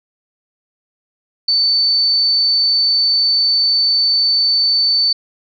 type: tone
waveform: sine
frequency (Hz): 4526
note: C#8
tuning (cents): +35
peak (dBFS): -11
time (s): 1.48-5.13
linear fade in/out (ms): 5
effects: none